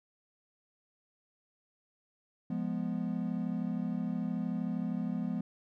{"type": "chord", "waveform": "triangle", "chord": "F diminished", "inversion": "none", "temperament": "equal", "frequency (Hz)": [174.61, 207.7, 246.9], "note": ["F3", "Ab3", "Cb4"], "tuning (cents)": [0, 0, 0], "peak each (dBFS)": -34, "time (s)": [2.5, 5.41], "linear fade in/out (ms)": 5, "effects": []}